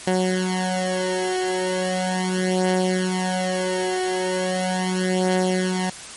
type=beating tone pair; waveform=15% pulse; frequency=184.4 / 184.78 Hz; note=F#3 / F#3; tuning=-6 / -2 cents; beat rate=0.38 Hz; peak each=-17 dBFS; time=0.07-5.9 s; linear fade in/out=5 ms; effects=white hiss -37 dBFS RMS until 6.16 s + MP3 48 kbps